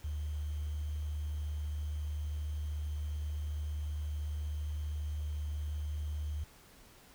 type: tone with sample-and-hold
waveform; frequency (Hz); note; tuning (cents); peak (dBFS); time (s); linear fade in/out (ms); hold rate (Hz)
sine; 75.2; D2; +42; -34; 0.04-6.44; 5; 3150
effects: pink hiss -59 dBFS RMS until 7.14 s